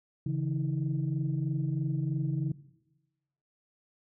sine tone cluster, 139.6 / 162.7 / 321 Hz, C#3 / E3 / E4, +13 / -22 / -46 cents, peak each -29 / -33 / -38 dBFS, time 0.26-2.52 s, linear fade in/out 5 ms, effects noise-tail reverb RT60 1.0 s tail -17 dB re dry + tanh soft clip ceiling -20 dBFS

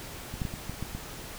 clicks, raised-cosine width 5 ms, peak -24 / -17 / -20 / -25 / -22 / -20 / -22 dBFS, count 7, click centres 0.34 / 0.418 / 0.452 / 0.539 / 0.696 / 0.826 / 0.95 s, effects pink hiss -42 dBFS RMS until 1.38 s

